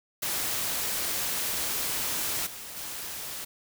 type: noise with level steps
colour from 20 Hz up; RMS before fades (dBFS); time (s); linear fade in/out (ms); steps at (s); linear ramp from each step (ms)
white; -30 / -41 / -37; 0.22-3.45; 10; 2.46 / 2.76; 10
effects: none